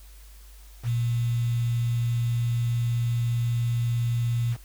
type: tone with quantisation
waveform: sine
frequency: 118.6 Hz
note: A#2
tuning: 30 cents sharp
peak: -22 dBFS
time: 0.83-4.57 s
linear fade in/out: 50 ms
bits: 7
effects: added 50 Hz sine -45 dBFS peak until 4.64 s + white hiss -55 dBFS RMS until 4.64 s